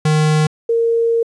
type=tone pair in turn; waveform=square / sine; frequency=154 / 461.5 Hz; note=D#3 / A#4; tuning=-17 / -17 cents; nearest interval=octave + perfect fifth; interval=1900 cents; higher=second; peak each=-12 dBFS; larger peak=neither; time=0.05-0.47 / 0.69-1.23 s; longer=second; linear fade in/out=5 ms; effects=resampled to 22050 Hz + 9-bit